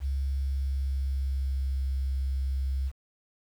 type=tone with pitch glide; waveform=sine; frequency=68.2 to 66.68 Hz; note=C#2 to C2; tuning=-28 to +33 cents; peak=-26 dBFS; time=0-2.92 s; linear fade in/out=50 ms; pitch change=-39 cents; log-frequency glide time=0.2-1.86 s; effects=9-bit